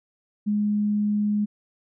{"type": "tone", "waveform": "sine", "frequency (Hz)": 208.3, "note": "G#3", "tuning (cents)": 5, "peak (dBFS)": -20, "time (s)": [0.46, 1.46], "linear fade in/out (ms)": 20, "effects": []}